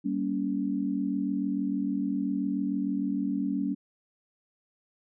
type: chord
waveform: sine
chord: G diminished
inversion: none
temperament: just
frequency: 196 / 235.2 / 282.2 Hz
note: G3 / Bb3 / Db4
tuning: 0 / +16 / +31 cents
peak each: -31 / -33 / -29 dBFS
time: 0.04-3.75 s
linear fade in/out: 20 ms
effects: none